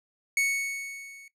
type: tone with level ramp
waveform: 45% pulse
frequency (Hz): 2217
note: C#7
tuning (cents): 0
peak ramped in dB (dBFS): -21 to -47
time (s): 0.37-1.28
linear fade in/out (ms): 2
effects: noise-tail reverb RT60 0.1 s tail -17 dB re dry + low-pass 12000 Hz 12 dB/octave